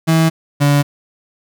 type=tone pair in turn; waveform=35% pulse; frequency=162.1 / 143.77 Hz; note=E3 / D3; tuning=-29 / -36 cents; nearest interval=major second; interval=207 cents; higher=first; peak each=-8 dBFS; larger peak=neither; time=0.07-0.3 / 0.6-0.83 s; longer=neither; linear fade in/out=20 ms; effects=none